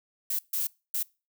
violet noise bursts at uneven times, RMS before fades -29 dBFS, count 3, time 0.3-0.39 / 0.53-0.67 / 0.94-1.03 s, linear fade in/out 5 ms, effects noise-tail reverb RT60 0.3 s tail -24 dB re dry

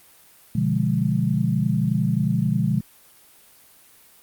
sine chord, B diminished seventh, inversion none, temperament equal with one note detuned, 123.47 / 146.83 / 174.61 / 206 Hz, B2 / D3 / F3 / Ab3, 0 / 0 / 0 / -14 cents, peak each -24 dBFS, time 0.55-2.81 s, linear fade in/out 5 ms, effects white hiss -52 dBFS RMS until 4.22 s + Opus 32 kbps

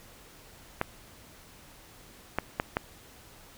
clicks, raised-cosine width 0.5 ms, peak -11 dBFS, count 4, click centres 0.814 / 2.386 / 2.599 / 2.769 s, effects pink hiss -53 dBFS RMS until 3.57 s

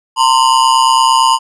square ring-modulated tone, 978 Hz, B5, 17 cents flat, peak -5 dBFS, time 0.16-1.39 s, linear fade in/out 50 ms, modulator 64.4 Hz, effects resampled to 24000 Hz

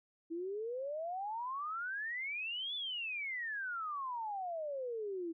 sine exponential two-way sweep, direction up then down, 322 to 3520 to 322 Hz, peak -37 dBFS, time 0.3-5.33 s, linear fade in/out 20 ms, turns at 2.75 s, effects none

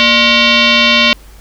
sine tone with frequency modulation, 233.9 Hz, A#3, 6 cents sharp, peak -6 dBFS, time 0-1.13 s, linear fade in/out 0 ms, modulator 833 Hz, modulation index 4.6, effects added 50 Hz sine -35 dBFS peak until 1.4 s + pink hiss -43 dBFS RMS until 1.4 s

